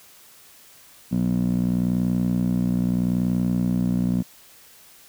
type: tone with band-pass filter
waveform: 15% pulse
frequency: 60.8 Hz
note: B1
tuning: 26 cents flat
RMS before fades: -22 dBFS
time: 1.11-4.23 s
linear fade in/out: 20 ms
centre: 210 Hz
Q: 3
effects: white hiss -50 dBFS RMS until 5.08 s